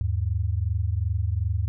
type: tone pair together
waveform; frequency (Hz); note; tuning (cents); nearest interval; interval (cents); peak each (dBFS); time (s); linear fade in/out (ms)
sine; 79.54 / 102.2; D#2 / G#2; +39 / -27; major third; 434; -25; 0.01-1.68; 0
effects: none